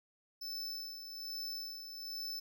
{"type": "tone with tremolo", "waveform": "square", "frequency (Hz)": 5274, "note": "E8", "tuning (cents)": 0, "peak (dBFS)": -39, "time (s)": [0.41, 2.4], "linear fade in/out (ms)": 10, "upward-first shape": "sine", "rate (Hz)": 1.2, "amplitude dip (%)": 55, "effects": []}